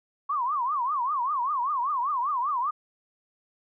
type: tone with vibrato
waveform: sine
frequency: 1078 Hz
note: C#6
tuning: 49 cents flat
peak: -24 dBFS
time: 0.29-2.71 s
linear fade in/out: 10 ms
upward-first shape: triangle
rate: 5.1 Hz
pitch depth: 260 cents each way
effects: none